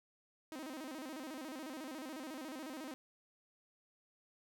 sawtooth tone with vibrato, 286.2 Hz, D4, 45 cents flat, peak -40 dBFS, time 0.52-2.94 s, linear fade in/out 0 ms, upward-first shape square, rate 14 Hz, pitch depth 170 cents each way, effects none

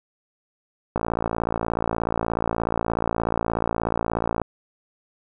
click train, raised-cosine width 1 ms, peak -9 dBFS, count 197, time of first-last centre 0.96-4.417 s, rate 56.7 Hz, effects none

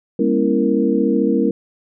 sine tone cluster, 202.5 / 236.6 / 274.5 / 329.9 / 466.5 Hz, G#3 / A#3 / C#4 / E4 / A#4, -43 / +26 / -17 / +1 / +1 cents, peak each -20 dBFS, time 0.19-1.51 s, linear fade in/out 5 ms, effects none

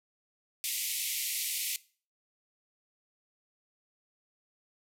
white band-pass noise, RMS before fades -34 dBFS, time 0.64-1.76 s, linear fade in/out 0 ms, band 2000 to 15000 Hz, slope 96 dB/octave, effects noise-tail reverb RT60 0.4 s tail -20 dB re dry

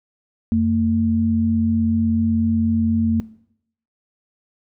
sine tone pair together, 89.69 / 226 Hz, F2 / A3, +47 / +47 cents, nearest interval octave + major third, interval 1600 cents, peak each -22 / -15 dBFS, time 0.52-3.2 s, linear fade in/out 0 ms, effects noise-tail reverb RT60 0.7 s tail -19 dB re dry

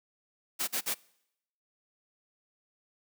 white noise bursts, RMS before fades -31 dBFS, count 3, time 0.59-0.946 s, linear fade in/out 20 ms, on 88 ms, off 46 ms, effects noise-tail reverb RT60 0.8 s tail -24 dB re dry + high-pass 200 Hz 12 dB/octave

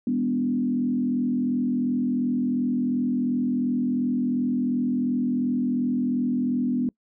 sine tone with frequency modulation, 246.9 Hz, B3, in tune, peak -21 dBFS, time 0.07-6.89 s, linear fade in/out 2 ms, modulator 42.8 Hz, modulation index 0.89, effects noise-tail reverb RT60 0.1 s tail -25 dB re dry

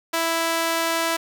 sawtooth tone with high-pass filter, 330.4 Hz, E4, 4 cents sharp, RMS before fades -23 dBFS, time 0.13-1.17 s, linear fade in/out 10 ms, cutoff 710 Hz, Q 0.74, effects none

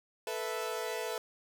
sawtooth chord, A suspended second, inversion none, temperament equal, 440 / 493.9 / 659.3 Hz, A4 / B4 / E5, 0 / 0 / 0 cents, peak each -34 / -35 / -36 dBFS, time 0.27-1.18 s, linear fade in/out 2 ms, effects none

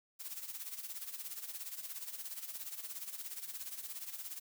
blue noise with tremolo, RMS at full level -42 dBFS, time 0.19-4.4 s, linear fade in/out 20 ms, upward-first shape sine, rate 17 Hz, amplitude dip 70%, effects none

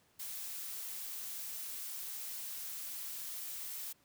blue noise, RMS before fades -43 dBFS, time 0.19-3.93 s, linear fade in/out 10 ms, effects pink hiss -70 dBFS RMS until 4.04 s + high-pass 80 Hz 12 dB/octave

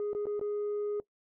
sine tone with dropouts, 414.6 Hz, G#4, 3 cents flat, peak -28 dBFS, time 0-1 s, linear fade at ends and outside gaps 1 ms, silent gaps 0.132-0.149 / 0.256-0.268 / 0.395-0.412 s, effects noise-tail reverb RT60 0.1 s tail -21 dB re dry + tanh soft clip ceiling -29 dBFS

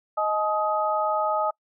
sine tone cluster, 624 / 853 / 1257 Hz, D#5 / G#5 / D#6, +5 / +46 / +17 cents, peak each -26 dBFS, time 0.17-1.51 s, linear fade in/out 10 ms, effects noise-tail reverb RT60 0.1 s tail -26 dB re dry

